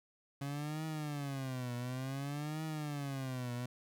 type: tone with vibrato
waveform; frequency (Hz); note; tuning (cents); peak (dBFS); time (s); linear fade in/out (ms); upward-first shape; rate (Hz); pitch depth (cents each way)
30% pulse; 138.5; C#3; -1; -35; 0.41-3.66; 5; triangle; 0.56; 240
effects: none